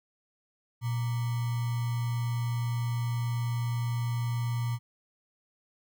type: tone with sample-and-hold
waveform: sine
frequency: 119.1 Hz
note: A#2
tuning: 38 cents sharp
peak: -27 dBFS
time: 0.81-4.79 s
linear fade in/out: 50 ms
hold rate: 1050 Hz
effects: none

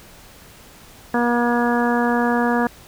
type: harmonic tone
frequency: 239.4 Hz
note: A#3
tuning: 46 cents sharp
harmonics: 1 / 2 / 3 / 4 / 5 / 6 / 7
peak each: -19 / -23 / -24 / -25 / -29 / -30 / -26 dBFS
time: 1.14-2.67 s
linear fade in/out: 2 ms
effects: pink hiss -45 dBFS RMS until 2.87 s

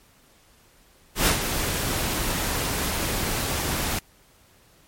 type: noise with ADSR envelope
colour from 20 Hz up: pink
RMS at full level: -18 dBFS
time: 1.15-3.99 s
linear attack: 110 ms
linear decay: 110 ms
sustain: -8 dB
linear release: 4 ms
effects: pink hiss -57 dBFS RMS until 4.87 s + MP3 64 kbps

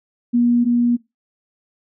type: tone pair in turn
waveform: sine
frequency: 239.8 / 239.8 Hz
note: A#3 / A#3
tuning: +49 / +49 cents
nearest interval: unison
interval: 0 cents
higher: neither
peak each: -12 / -13 dBFS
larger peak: first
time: 0.33-0.65 / 0.65-0.97 s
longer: neither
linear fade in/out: 20 ms
effects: noise-tail reverb RT60 0.2 s tail -20 dB re dry

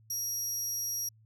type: tone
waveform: 30% pulse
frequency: 5680 Hz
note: F8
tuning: 28 cents sharp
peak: -28 dBFS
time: 0.1-1.09 s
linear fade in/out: 5 ms
effects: added 110 Hz sine -58 dBFS peak until 1.25 s

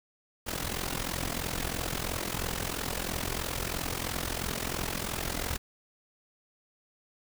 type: noise with amplitude modulation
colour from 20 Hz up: pink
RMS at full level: -30 dBFS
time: 0.46-5.58 s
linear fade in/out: 20 ms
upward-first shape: sine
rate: 43 Hz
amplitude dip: 80%
effects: none

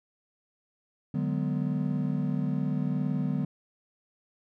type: chord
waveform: triangle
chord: G# half-diminished seventh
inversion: second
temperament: just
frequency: 149.51 / 186.89 / 207.7 / 249.2 Hz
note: D3 / F#3 / G#3 / B3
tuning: +31 / +18 / 0 / +16 cents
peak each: -28 / -30 / -33 / -30 dBFS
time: 1.14-3.45 s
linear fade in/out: 5 ms
effects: none

